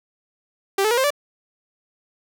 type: tone with pitch steps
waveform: sawtooth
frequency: 392 / 432.4 / 477.1 / 526.3 / 580.6 Hz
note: G4 / A4 / A#4 / C5 / D5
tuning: 0 / -30 / +40 / +10 / -20 cents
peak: -13 dBFS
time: 0.78-1.105 s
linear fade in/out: 5 ms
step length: 65 ms
effects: none